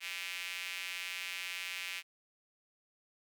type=tone with high-pass filter; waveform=square; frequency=90.9 Hz; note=F#2; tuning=30 cents flat; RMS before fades=-41 dBFS; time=0-2.03 s; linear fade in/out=50 ms; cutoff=2400 Hz; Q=3.1; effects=none